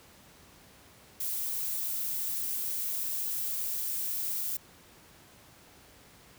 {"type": "noise", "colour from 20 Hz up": "violet", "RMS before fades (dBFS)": -33, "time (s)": [1.2, 4.57], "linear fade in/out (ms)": 5, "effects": ["pink hiss -56 dBFS RMS until 6.38 s", "high-pass 60 Hz 12 dB/octave"]}